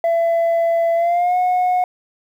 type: tone with pitch glide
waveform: sine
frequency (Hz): 671 to 727.5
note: E5 to F#5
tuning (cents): +31 to -29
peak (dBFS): -11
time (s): 0.04-1.84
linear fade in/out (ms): 2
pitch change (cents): +140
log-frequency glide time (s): 0.95-1.37
effects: tanh soft clip ceiling -13 dBFS + 8-bit